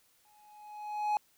triangle tone with exponential growth, 840 Hz, G#5, 19 cents sharp, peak -23 dBFS, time 0.25-1.17 s, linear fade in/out 1 ms, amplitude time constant 200 ms, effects white hiss -68 dBFS RMS until 1.37 s

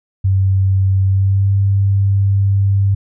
sine tone with pitch glide, 96 to 98.7 Hz, G2 to G2, -36 to +12 cents, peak -10 dBFS, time 0.24-2.95 s, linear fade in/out 10 ms, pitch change +48 cents, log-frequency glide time 1.05-1.52 s, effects none

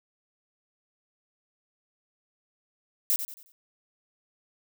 violet noise with echo, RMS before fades -24 dBFS, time 3.1-3.16 s, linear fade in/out 0 ms, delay 90 ms, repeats 4, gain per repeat -9 dB, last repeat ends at 3.52 s, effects none

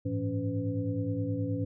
sine tone cluster, 100.7 / 110.2 / 168.3 / 280.8 / 503 Hz, G2 / A2 / E3 / C#4 / B4, +47 / +3 / +36 / +22 / +32 cents, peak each -36 / -33 / -39 / -33 / -38 dBFS, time 0.05-1.65 s, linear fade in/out 10 ms, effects none

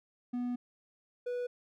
triangle tone pair in turn, 245.2 / 490.4 Hz, B3 / B4, -12 / -12 cents, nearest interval octave, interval 1200 cents, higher second, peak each -30 / -31 dBFS, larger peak first, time 0.33-0.56 / 1.26-1.47 s, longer first, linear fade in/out 10 ms, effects none

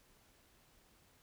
silence, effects pink hiss -68 dBFS RMS until 1.22 s

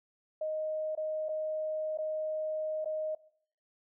sine tone with dropouts, 622.3 Hz, D#5, in tune, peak -31 dBFS, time 0.41-3.15 s, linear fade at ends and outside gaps 5 ms, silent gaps 0.952-0.974 / 1.286-1.29 / 1.975-1.985 / 2.846-2.856 s, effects noise-tail reverb RT60 0.6 s tail -20 dB re dry

